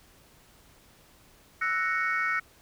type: chord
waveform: sine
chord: F# dominant seventh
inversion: third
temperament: equal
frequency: 1318.5 / 1480 / 1864.7 / 2217 Hz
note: E6 / F#6 / A#6 / C#7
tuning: 0 / 0 / 0 / 0 cents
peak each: -30 dBFS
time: 1.61-2.4 s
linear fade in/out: 10 ms
effects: tanh soft clip ceiling -18 dBFS + pink hiss -58 dBFS RMS until 2.61 s